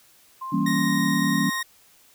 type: tone with vibrato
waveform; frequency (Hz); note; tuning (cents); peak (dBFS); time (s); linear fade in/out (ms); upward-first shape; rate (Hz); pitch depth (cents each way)
sine; 1046.5; C6; 0; -30; 0.41-1.62; 10; sine; 1.2; 16
type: chord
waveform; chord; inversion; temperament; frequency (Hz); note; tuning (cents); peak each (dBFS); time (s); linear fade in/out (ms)
sine; E diminished seventh; none; equal; 164.81 / 196 / 233.1 / 277.2; E3 / G3 / Bb3 / Db4; 0 / 0 / 0 / 0; -27 / -25 / -26 / -25; 0.52-1.5; 10
type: tone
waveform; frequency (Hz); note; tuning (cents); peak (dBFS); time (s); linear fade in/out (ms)
sawtooth; 1864.7; A#6; 0; -23; 0.66-1.63; 5
effects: white hiss -56 dBFS RMS until 2.14 s